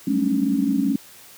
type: tone cluster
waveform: sine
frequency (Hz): 186.8 / 197.9 / 217.2 / 274.9 / 299.8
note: F#3 / G3 / A3 / C#4 / D4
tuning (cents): +17 / +17 / -22 / -14 / +36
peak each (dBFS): -29 / -27 / -24 / -20 / -29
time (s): 0.07-0.96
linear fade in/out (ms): 5
effects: white hiss -46 dBFS RMS until 1.37 s + high-pass 80 Hz 12 dB/octave